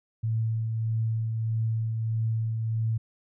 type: tone with tremolo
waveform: sine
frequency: 112.1 Hz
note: A2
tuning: 33 cents sharp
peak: -23 dBFS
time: 0.23-2.98 s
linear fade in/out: 10 ms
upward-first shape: triangle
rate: 1.6 Hz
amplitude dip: 35%
effects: none